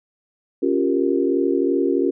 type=chord; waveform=sine; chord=G half-diminished seventh; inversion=second; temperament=equal; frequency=277.2 / 349.2 / 392 / 466.2 Hz; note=Db4 / F4 / G4 / Bb4; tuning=0 / 0 / 0 / 0 cents; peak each=-21 / -21 / -22 / -25 dBFS; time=0.62-2.11 s; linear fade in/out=10 ms; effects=none